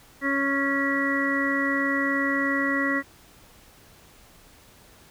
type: harmonic tone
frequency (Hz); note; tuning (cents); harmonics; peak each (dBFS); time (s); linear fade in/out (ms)
277.2; C#4; 0; 1 / 2 / 4 / 5 / 6 / 7; -26 / -32 / -32 / -34 / -36 / -25; 0.21-3.03; 50
effects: pink hiss -53 dBFS RMS until 5.1 s